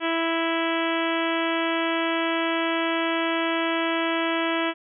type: harmonic tone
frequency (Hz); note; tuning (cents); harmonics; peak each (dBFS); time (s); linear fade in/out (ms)
330; E4; +2; 1 / 2 / 3 / 4 / 5 / 6 / 7 / 8 / 9 / 10; -26 / -29 / -31 / -32 / -33 / -34 / -34 / -35 / -36 / -36; 0-4.74; 50
effects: none